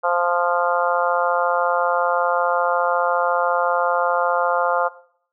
harmonic tone, 174.61 Hz, F3, in tune, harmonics 3 / 4 / 5 / 6 / 7 / 8, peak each -22 / -23 / -24 / -25 / -25 / -26 dBFS, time 0.03-4.89 s, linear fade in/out 20 ms, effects noise-tail reverb RT60 0.6 s tail -18 dB re dry

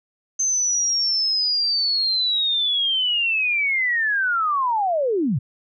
sine linear sweep, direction down, 6272 to 106.8 Hz, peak -18 dBFS, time 0.39-5.39 s, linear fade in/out 10 ms, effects none

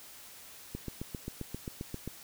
click train, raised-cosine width 3 ms, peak -24 dBFS, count 11, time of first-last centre 0.75-2.076 s, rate 7.54 Hz, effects white hiss -51 dBFS RMS until 2.23 s

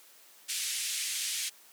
white band-pass noise, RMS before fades -34 dBFS, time 0.48-1.5 s, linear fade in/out 20 ms, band 2100 to 10000 Hz, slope 24 dB/octave, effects white hiss -57 dBFS RMS until 1.72 s + high-pass 300 Hz 12 dB/octave

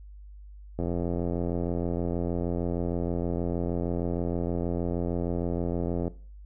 click train, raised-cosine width 2 ms, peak -17 dBFS, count 458, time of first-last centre 0.79-6.079 s, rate 86.4 Hz, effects noise-tail reverb RT60 0.4 s tail -17 dB re dry + added 50 Hz sine -43 dBFS peak until 6.45 s

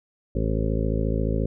harmonic tone, 54.3 Hz, A1, 22 cents flat, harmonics 1 / 2 / 3 / 4 / 5 / 7 / 8 / 9 / 10, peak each -25 / -28 / -30 / -31 / -32 / -33 / -34 / -35 / -35 dBFS, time 0.35-1.46 s, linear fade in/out 5 ms, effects none

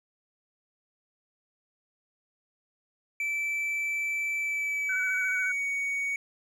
triangle tone with pitch glide, 2322 to 2240 Hz, D7 to C#7, -20 to +18 cents, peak -26 dBFS, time 3.2-6.16 s, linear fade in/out 2 ms, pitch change -62 cents, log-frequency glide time 4.38-5.67 s
sine tone with vibrato, 1500 Hz, F#6, 23 cents sharp, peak -29 dBFS, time 4.89-5.52 s, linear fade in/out 5 ms, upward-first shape square, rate 14 Hz, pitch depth 28 cents each way
effects none

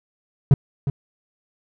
triangle tone with echo, 138.59 Hz, C#3, in tune, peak -6 dBFS, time 0.51-0.54 s, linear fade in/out 2 ms, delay 360 ms, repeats 1, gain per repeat -11 dB, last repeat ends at 0.9 s, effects none

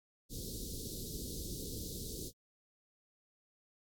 pink band-stop noise, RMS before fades -43 dBFS, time 0.29-2.32 s, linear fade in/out 50 ms, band 470 to 3800 Hz, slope 48 dB/octave, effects AAC 64 kbps

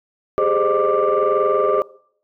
sine tone cluster, 397.8 / 419.1 / 524 / 609 / 1180 Hz, G4 / G#4 / C5 / D#5 / D6, +25 / +16 / +2 / -37 / +8 cents, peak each -20 dBFS, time 0.38-1.82 s, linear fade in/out 0 ms, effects noise-tail reverb RT60 0.6 s tail -21 dB re dry + tanh soft clip ceiling -8 dBFS

